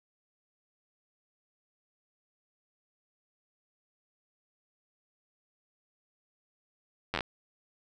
slowing click train, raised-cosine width 0.3 ms, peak -14 dBFS, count 6, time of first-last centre 7.14-7.207 s, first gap 10 ms, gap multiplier 1.15, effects none

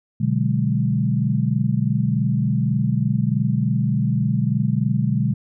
sine chord, G# half-diminished seventh, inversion first, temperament equal, 123.47 / 146.83 / 185 / 207.7 Hz, B2 / D3 / F#3 / G#3, 0 / 0 / 0 / 0 cents, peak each -21 / -22 / -25 / -23 dBFS, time 0.2-5.34 s, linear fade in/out 10 ms, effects none

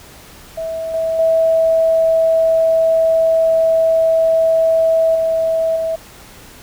sine tone with level steps, 651 Hz, E5, 22 cents flat, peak -20 / -15 / -10 / -13 / -16 dBFS, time 0.57-5.96 s, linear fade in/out 10 ms, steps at 0.94 / 1.19 / 5.15 / 5.76 s, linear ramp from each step 2 ms, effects pink hiss -40 dBFS RMS until 6.62 s

